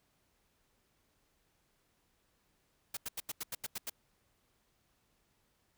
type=noise bursts; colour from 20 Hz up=white; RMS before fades=-39 dBFS; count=9; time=2.94-3.898 s; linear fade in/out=5 ms; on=30 ms; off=86 ms; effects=pink hiss -75 dBFS RMS until 5.77 s